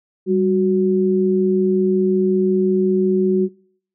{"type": "tone pair together", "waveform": "sine", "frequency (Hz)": [195.47, 370], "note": ["G3", "F#4"], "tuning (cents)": [-5, 0], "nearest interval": "major seventh", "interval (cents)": 1105, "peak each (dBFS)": [-18, -15], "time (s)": [0.26, 3.49], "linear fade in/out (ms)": 50, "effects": ["noise-tail reverb RT60 0.6 s tail -24 dB re dry"]}